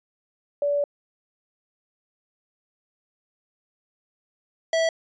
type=tone pair in turn; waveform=sine / square; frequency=576 / 653.7 Hz; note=D5 / E5; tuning=-34 / -15 cents; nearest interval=major second; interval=219 cents; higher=second; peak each=-20 dBFS; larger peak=neither; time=0.62-0.84 / 4.73-4.89 s; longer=first; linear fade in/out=2 ms; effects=resampled to 16000 Hz